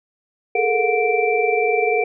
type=tone cluster; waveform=sine; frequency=419.9 / 443.3 / 463.5 / 724 / 2341 Hz; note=G#4 / A4 / A#4 / F#5 / D7; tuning=+19 / +13 / -10 / -38 / -6 cents; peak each=-22 dBFS; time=0.55-2.04 s; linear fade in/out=5 ms; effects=none